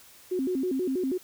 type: tone with vibrato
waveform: sine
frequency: 311.5 Hz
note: D#4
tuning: 2 cents sharp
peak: -25 dBFS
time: 0.31-1.18 s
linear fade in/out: 10 ms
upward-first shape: square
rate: 6.2 Hz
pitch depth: 280 cents each way
effects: white hiss -53 dBFS RMS until 1.23 s